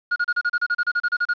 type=tone bursts; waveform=triangle; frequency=1435 Hz; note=F6; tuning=47 cents sharp; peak=-16 dBFS; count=15; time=0.11-1.337 s; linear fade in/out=10 ms; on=51 ms; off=33 ms; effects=resampled to 11025 Hz + 8-bit

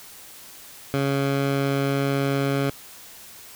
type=tone with low-pass filter; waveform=15% pulse; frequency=138.59 Hz; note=C#3; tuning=in tune; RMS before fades=-23 dBFS; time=0.94-2.7 s; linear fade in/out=0 ms; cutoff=3900 Hz; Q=0.74; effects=white hiss -44 dBFS RMS until 3.55 s

